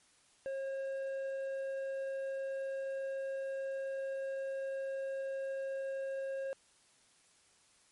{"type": "tone with tanh clipping", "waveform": "sine", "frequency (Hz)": 540, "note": "C#5", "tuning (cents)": -45, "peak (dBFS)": -37, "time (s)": [0.46, 6.53], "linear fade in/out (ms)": 0, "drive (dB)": 7, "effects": ["white hiss -67 dBFS RMS until 7.91 s", "MP3 48 kbps"]}